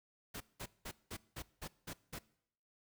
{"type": "noise bursts", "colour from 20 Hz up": "pink", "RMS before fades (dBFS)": -45, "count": 8, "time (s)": [0.34, 2.19], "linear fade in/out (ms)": 10, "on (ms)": 65, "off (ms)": 190, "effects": ["noise-tail reverb RT60 0.7 s tail -21 dB re dry"]}